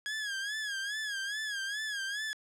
sawtooth tone with vibrato, 1658 Hz, G#6, 3 cents flat, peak -30 dBFS, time 0.06-2.33 s, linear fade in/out 0 ms, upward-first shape sine, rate 2.4 Hz, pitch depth 97 cents each way, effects low-pass 8000 Hz 12 dB/octave + 11-bit

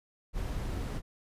brown noise, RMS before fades -34 dBFS, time 0.33-1.02 s, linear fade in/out 50 ms, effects resampled to 32000 Hz

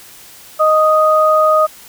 sine tone pair together, 622.2 / 1244.5 Hz, D#5 / D#6, 0 / 0 cents, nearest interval octave, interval 1200 cents, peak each -11 dBFS, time 0.59-1.67 s, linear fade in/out 20 ms, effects white hiss -39 dBFS RMS until 1.88 s

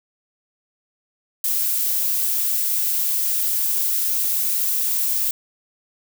violet noise, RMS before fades -21 dBFS, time 1.44-5.31 s, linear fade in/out 2 ms, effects none

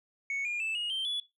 sine tone with pitch steps, 2217 / 2418 / 2636 / 2875 / 3135 / 3419 Hz, C#7 / D7 / E7 / F7 / G7 / G#7, 0 / +50 / -1 / +50 / -1 / +50 cents, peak -28 dBFS, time 0.3-1.2 s, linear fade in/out 2 ms, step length 150 ms, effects noise-tail reverb RT60 0.2 s tail -18 dB re dry + tanh soft clip ceiling -29 dBFS

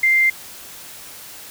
sine tone, 2093 Hz, C7, in tune, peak -12 dBFS, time 0.03-0.3 s, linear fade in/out 5 ms, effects white hiss -38 dBFS RMS until 1.5 s

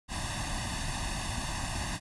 pink noise with comb filter, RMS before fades -34 dBFS, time 0.08-2 s, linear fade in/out 50 ms, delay 1.1 ms, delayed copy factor +1, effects resampled to 24000 Hz

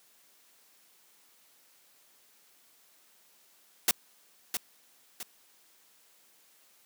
white noise with echo, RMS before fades -23 dBFS, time 3.88-3.91 s, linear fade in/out 2 ms, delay 660 ms, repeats 2, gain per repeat -8 dB, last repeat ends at 5.23 s, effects white hiss -63 dBFS RMS until 6.85 s + high-pass 200 Hz 12 dB/octave

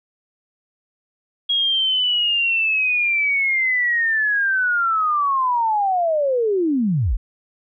sine linear sweep, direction down, 3305 to 30.87 Hz, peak -16 dBFS, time 1.49-7.17 s, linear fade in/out 10 ms, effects none

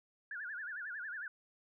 sine tone with vibrato, 1583 Hz, G6, 17 cents sharp, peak -40 dBFS, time 0.31-1.28 s, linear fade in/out 2 ms, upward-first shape sine, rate 11 Hz, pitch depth 200 cents each way, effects none

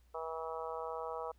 harmonic tone, 161.7 Hz, E3, 33 cents flat, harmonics 3 / 4 / 5 / 6 / 7 / 8, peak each -42 / -45 / -46 / -46 / -47 / -48 dBFS, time 0.14-1.32 s, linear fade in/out 10 ms, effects added 60 Hz sine -63 dBFS peak until 1.38 s + pink hiss -75 dBFS RMS until 1.38 s

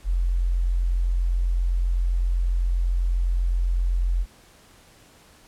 sine tone, 43.87 Hz, F1, 9 cents sharp, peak -19 dBFS, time 0.04-4.26 s, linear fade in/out 50 ms, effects pink hiss -53 dBFS RMS until 5.47 s + low-pass 12000 Hz 12 dB/octave

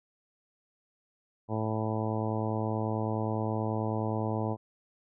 harmonic tone, 109.4 Hz, A2, 9 cents flat, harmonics 1 / 2 / 3 / 4 / 5 / 6 / 7 / 8 / 9, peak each -32 / -35 / -37 / -38 / -39 / -40 / -40 / -41 / -42 dBFS, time 1.48-4.57 s, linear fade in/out 50 ms, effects none

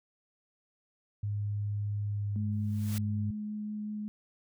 sine tone with pitch glide, 103.1 to 102.15 Hz, G#2 to G#2, -12 to -28 cents, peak -30 dBFS, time 1.23-3.31 s, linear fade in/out 5 ms, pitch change -16 cents, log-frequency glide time 2.08-2.29 s
sine tone with vibrato, 211 Hz, G#3, 28 cents sharp, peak -34 dBFS, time 2.36-4.08 s, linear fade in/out 0 ms, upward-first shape triangle, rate 5.3 Hz, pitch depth 8 cents each way
white noise with exponential growth, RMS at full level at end -40 dBFS, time 2.52-2.98 s, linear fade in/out 0 ms, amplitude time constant 98 ms
effects none

